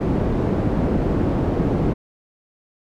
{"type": "low-pass noise", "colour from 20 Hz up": "white", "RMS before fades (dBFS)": -20, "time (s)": [0, 1.94], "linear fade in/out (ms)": 20, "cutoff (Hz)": 320, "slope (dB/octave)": 12, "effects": []}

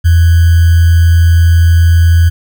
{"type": "tone with sample-and-hold", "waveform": "sine", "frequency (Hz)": 83.9, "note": "E2", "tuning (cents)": 31, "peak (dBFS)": -3, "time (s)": [0.04, 2.3], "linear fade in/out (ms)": 20, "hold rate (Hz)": 1575, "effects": []}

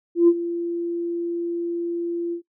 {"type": "tone with ADSR envelope", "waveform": "sine", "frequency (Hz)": 342.3, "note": "F4", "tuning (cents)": -35, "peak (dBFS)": -8, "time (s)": [0.15, 2.42], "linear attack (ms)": 130, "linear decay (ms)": 52, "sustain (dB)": -15, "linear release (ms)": 93, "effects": ["noise-tail reverb RT60 0.1 s tail -21 dB re dry", "tanh soft clip ceiling -6 dBFS"]}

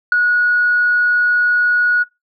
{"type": "tone with ADSR envelope", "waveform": "sine", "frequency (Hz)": 1457, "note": "F#6", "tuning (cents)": -27, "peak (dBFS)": -3, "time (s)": [0.12, 2.04], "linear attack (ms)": 3, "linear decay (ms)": 7, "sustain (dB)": -8, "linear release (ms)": 21, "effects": ["noise-tail reverb RT60 0.2 s tail -21 dB re dry", "tanh soft clip ceiling -5 dBFS"]}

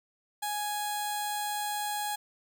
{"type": "tone with notch filter", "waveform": "15% pulse", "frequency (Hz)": 832, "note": "G#5", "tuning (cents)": 3, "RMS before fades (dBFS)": -33, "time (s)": [0.42, 2.16], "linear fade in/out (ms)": 10, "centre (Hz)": 2200, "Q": 0.69, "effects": []}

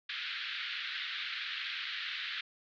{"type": "band-pass noise", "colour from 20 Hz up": "white", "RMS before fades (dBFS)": -39, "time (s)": [0.09, 2.41], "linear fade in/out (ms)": 5, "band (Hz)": [1400, 4000], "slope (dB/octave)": 48, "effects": []}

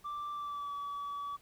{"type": "tone with pitch glide", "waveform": "sine", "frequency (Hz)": [1174.7, 1143.2], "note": ["D6", "D6"], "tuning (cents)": [0, -47], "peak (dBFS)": -34, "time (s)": [0.04, 1.37], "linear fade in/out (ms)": 20, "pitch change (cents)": -47, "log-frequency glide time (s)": [0.33, 0.73], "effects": ["tanh soft clip ceiling -36 dBFS", "pink hiss -64 dBFS RMS until 1.41 s"]}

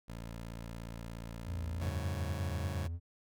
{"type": "tone", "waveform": "15% pulse", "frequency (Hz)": 57, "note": "A#1", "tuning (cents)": -38, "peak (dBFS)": -36, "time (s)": [0.08, 1.9], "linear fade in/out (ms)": 10}
{"type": "tone with vibrato", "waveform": "triangle", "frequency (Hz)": 83.8, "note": "E2", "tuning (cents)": 29, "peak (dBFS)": -34, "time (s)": [1.45, 3], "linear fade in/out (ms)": 50, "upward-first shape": "triangle", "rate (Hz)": 3.4, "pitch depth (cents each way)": 77}
{"type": "chord", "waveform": "sawtooth", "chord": "F# suspended second", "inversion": "none", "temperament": "just", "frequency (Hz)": [92.5, 104.06, 138.75], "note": ["F#2", "G#2", "C#3"], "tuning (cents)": [0, 4, 2], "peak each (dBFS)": -37, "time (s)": [1.8, 2.88], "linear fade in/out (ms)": 20}
{"effects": []}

